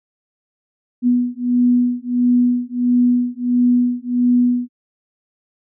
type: beating tone pair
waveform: sine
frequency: 244.5 / 246 Hz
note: B3 / B3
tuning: -17 / -7 cents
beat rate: 1.5 Hz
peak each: -16 dBFS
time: 1.02-4.69 s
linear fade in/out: 50 ms
effects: none